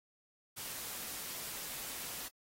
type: noise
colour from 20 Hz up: white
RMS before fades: -43 dBFS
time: 0.56-2.29 s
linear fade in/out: 20 ms
effects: AAC 48 kbps